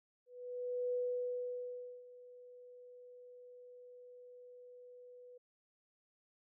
sine tone with ADSR envelope, 493.9 Hz, B4, in tune, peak -33 dBFS, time 0.26-5.38 s, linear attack 670 ms, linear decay 1100 ms, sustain -20 dB, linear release 8 ms, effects none

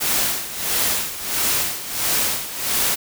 white noise with tremolo, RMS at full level -19 dBFS, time 0-2.96 s, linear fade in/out 20 ms, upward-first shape sine, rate 1.5 Hz, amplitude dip 75%, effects none

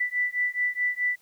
sine beating tone pair, 1975.5 / 1980.2 Hz, B6 / B6, 0 / +4 cents, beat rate 4.7 Hz, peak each -27 dBFS, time 0-1.16 s, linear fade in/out 10 ms, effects white hiss -62 dBFS RMS until 1.21 s

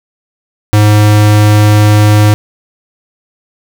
square tone, 105.2 Hz, G#2, 23 cents sharp, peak -4 dBFS, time 0.73-2.34 s, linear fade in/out 0 ms, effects none

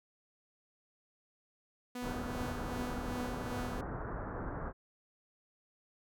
sawtooth tone with tremolo, 246.9 Hz, B3, in tune, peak -34 dBFS, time 1.95-3.81 s, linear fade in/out 5 ms, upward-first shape sine, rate 2.6 Hz, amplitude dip 40%
pink low-pass noise, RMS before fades -40 dBFS, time 2.01-4.73 s, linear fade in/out 50 ms, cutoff 1600 Hz, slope 48 dB/octave
effects none

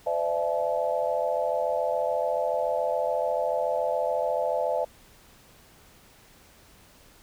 sine tone cluster, 510 / 597 / 671 / 860 Hz, C5 / D5 / E5 / A5, -44 / +28 / +31 / -40 cents, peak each -29 / -28 / -29 / -32 dBFS, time 0.06-4.85 s, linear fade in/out 10 ms, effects pink hiss -55 dBFS RMS until 7.22 s

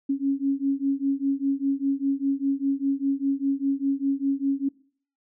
sine beating tone pair, 273 / 278 Hz, C#4 / C#4, -26 / +5 cents, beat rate 5 Hz, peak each -25 dBFS, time 0.09-4.69 s, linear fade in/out 10 ms, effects noise-tail reverb RT60 0.5 s tail -22 dB re dry

